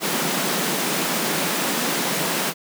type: high-pass noise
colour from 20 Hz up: pink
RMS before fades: -23 dBFS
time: 0-2.54 s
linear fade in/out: 50 ms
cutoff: 150 Hz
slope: 96 dB/octave
effects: none